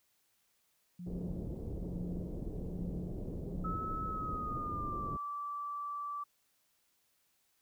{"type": "tone with tremolo", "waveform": "sine", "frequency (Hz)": 177, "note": "F3", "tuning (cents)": 23, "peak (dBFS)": -39, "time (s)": [0.99, 3.73], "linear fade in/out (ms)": 5, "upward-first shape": "sine", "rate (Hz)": 1.2, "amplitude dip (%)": 75}
{"type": "low-pass noise", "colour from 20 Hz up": "pink", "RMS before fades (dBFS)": -41, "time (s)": [1.06, 5.17], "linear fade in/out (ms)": 10, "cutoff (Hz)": 480, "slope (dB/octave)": 24}
{"type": "tone with pitch glide", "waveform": "sine", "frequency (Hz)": [1296, 1161.3], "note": ["E6", "D6"], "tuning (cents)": [-30, -20], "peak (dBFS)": -37, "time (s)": [3.64, 6.24], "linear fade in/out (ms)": 10, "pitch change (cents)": -190, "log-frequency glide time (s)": [4.07, 5.1]}
{"effects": ["white hiss -75 dBFS RMS until 7.61 s"]}